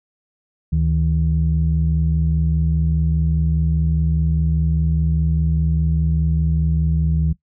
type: tone pair together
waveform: sine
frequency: 74 / 158.94 Hz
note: D2 / D#3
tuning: +14 / +37 cents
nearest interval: octave + minor second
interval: 1323 cents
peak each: -17 dBFS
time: 0.72-7.33 s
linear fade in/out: 10 ms
effects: noise-tail reverb RT60 0.1 s tail -18 dB re dry + tanh soft clip ceiling -8 dBFS